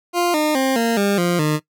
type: tone with pitch steps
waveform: 20% pulse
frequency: 349.8 / 304.5 / 265.1 / 230.8 / 200.9 / 174.9 / 152.26 Hz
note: F4 / D#4 / C4 / A#3 / G3 / F3 / D#3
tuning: +3 / -37 / +23 / -17 / +43 / +3 / -37 cents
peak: -11 dBFS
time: 0.13-1.6 s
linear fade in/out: 50 ms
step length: 210 ms
effects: noise-tail reverb RT60 0.1 s tail -19 dB re dry